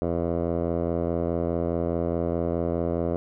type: tone with low-pass filter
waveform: 10% pulse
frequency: 84.8 Hz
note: E2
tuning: 50 cents sharp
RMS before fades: -26 dBFS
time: 0.02-3.16 s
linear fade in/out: 0 ms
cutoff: 660 Hz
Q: 2.3
effects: none